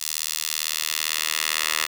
10% pulse tone with high-pass filter sweep, 77.78 Hz, D#2, in tune, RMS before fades -26 dBFS, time 0-1.87 s, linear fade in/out 20 ms, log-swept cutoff 5200 to 1900 Hz, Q 0.84, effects none

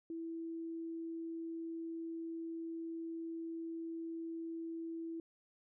sine tone, 329.6 Hz, E4, in tune, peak -40 dBFS, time 0.1-5.2 s, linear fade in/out 2 ms, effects none

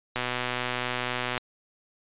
click train, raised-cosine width 0.3 ms, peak -12 dBFS, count 152, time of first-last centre 0.16-1.378 s, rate 124 Hz, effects resampled to 8000 Hz

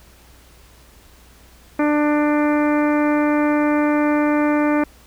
harmonic tone, 297 Hz, D4, 20 cents sharp, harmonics 1 / 2 / 3 / 4 / 5 / 6 / 7 / 8, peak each -16 / -22 / -26 / -28 / -30 / -32 / -33 / -34 dBFS, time 1.79-4.84 s, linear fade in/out 5 ms, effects added 60 Hz sine -49 dBFS peak until 5.06 s + pink hiss -50 dBFS RMS until 5.06 s

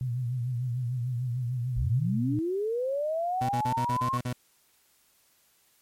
sine tone with vibrato, 123.47 Hz, B2, in tune, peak -27 dBFS, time 0.01-2.39 s, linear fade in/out 0 ms, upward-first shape triangle, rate 6.7 Hz, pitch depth 99 cents each way
sine linear sweep, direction up, 41.14 to 1093 Hz, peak -26 dBFS, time 1.76-4.18 s, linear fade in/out 10 ms
30% pulse tone bursts, 123.47 Hz, B2, in tune, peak -26 dBFS, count 8, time 3.41-4.33 s, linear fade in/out 5 ms, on 80 ms, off 40 ms
effects white hiss -65 dBFS RMS until 5.81 s + MP3 64 kbps

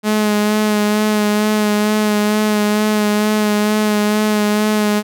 sawtooth tone with vibrato, 211.1 Hz, G#3, 29 cents sharp, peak -9 dBFS, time 0.03-5.03 s, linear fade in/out 50 ms, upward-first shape sine, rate 2.2 Hz, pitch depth 22 cents each way, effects none

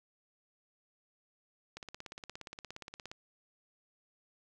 click train, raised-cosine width 0.2 ms, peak -27 dBFS, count 24, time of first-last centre 1.77-3.115 s, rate 17.1 Hz, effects none

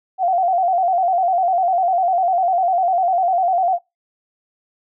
sine tone with vibrato, 725 Hz, F#5, 35 cents flat, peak -14 dBFS, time 0.18-3.79 s, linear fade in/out 50 ms, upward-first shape square, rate 10 Hz, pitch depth 77 cents each way, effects noise-tail reverb RT60 0.2 s tail -22 dB re dry

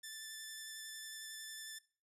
10% pulse tone with vibrato, 1760 Hz, A6, in tune, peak -37 dBFS, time 0.03-1.79 s, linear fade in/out 10 ms, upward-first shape square, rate 11 Hz, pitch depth 9 cents each way, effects noise-tail reverb RT60 0.4 s tail -21 dB re dry + resampled to 32000 Hz

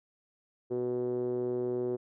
5% pulse tone with low-pass filter, 123.47 Hz, B2, in tune, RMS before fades -32 dBFS, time 0.7-1.97 s, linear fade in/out 20 ms, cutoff 400 Hz, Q 6, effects none

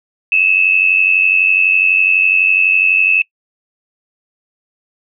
sine tone pair together, 2559 / 2651 Hz, D#7 / E7, +48 / +9 cents, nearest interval minor second, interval 61 cents, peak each -12 dBFS, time 0.32-3.22 s, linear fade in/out 2 ms, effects noise-tail reverb RT60 0.1 s tail -24 dB re dry

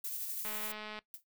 violet noise with tremolo, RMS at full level -38 dBFS, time 0.04-0.72 s, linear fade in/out 5 ms, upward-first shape sine, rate 12 Hz, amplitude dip 30%
click train, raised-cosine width 0.3 ms, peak -28 dBFS, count 116, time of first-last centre 0.45-0.99 s, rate 213 Hz
violet noise with exponential decay, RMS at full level -42 dBFS, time 1.14-1.24 s, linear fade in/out 0 ms, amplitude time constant 20 ms
effects noise-tail reverb RT60 0.1 s tail -19 dB re dry

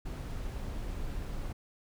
brown noise, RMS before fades -37 dBFS, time 0.05-1.53 s, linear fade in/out 10 ms, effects none

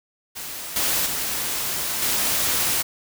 white noise with level steps, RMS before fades -33 / -22 / -26 / -22 dBFS, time 0.35-2.83 s, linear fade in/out 20 ms, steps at 0.76 / 1.06 / 2.02 s, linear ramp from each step 2 ms, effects none

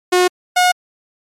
sawtooth tone pair in turn, 361.6 / 723.2 Hz, F#4 / F#5, -40 / -40 cents, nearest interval octave, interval 1200 cents, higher second, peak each -6 dBFS, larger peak neither, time 0.12-0.28 / 0.56-0.72 s, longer neither, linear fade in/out 10 ms, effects low-pass 11000 Hz 12 dB/octave + MP3 96 kbps

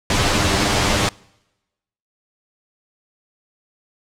pink noise with comb filter, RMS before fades -17 dBFS, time 0.1-1.09 s, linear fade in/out 2 ms, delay 10 ms, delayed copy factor +0.8, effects noise-tail reverb RT60 1.0 s tail -26 dB re dry + low-pass 7000 Hz 12 dB/octave

